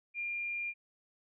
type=tone; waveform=sine; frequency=2400 Hz; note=D7; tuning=37 cents sharp; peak=-34 dBFS; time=0.14-0.74 s; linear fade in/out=50 ms; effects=none